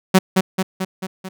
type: tone with echo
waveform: sawtooth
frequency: 188.1 Hz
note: F#3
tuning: 29 cents sharp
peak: -4 dBFS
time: 0.14-0.19 s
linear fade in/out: 10 ms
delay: 220 ms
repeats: 5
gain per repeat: -4 dB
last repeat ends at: 1.29 s
effects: none